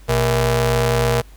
sawtooth ring-modulated tone, 175.7 Hz, F3, 11 cents sharp, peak -8 dBFS, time 0.08-1.22 s, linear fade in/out 20 ms, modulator 298 Hz, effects added 50 Hz sine -40 dBFS peak until 1.36 s + pink hiss -51 dBFS RMS until 1.36 s

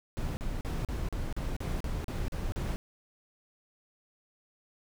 brown noise bursts, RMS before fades -33 dBFS, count 11, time 0.17-2.76 s, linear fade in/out 0 ms, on 200 ms, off 39 ms, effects none

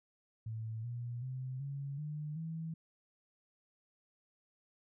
sine tone with pitch steps, 111.4 / 120.09 / 129.45 / 139.55 / 150.43 / 162.16 Hz, A2 / B2 / C3 / C#3 / D3 / E3, +22 / -48 / -18 / +12 / +42 / -28 cents, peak -38 dBFS, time 0.46-2.74 s, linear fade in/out 5 ms, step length 380 ms, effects none

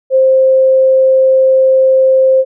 sine tone, 526 Hz, C5, 9 cents sharp, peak -5 dBFS, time 0.1-2.45 s, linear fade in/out 50 ms, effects none

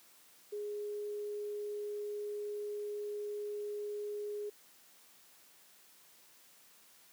sine tone, 415.3 Hz, G#4, in tune, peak -37 dBFS, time 0.52-4.5 s, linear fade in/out 10 ms, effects white hiss -62 dBFS RMS until 7.12 s + high-pass 150 Hz 12 dB/octave

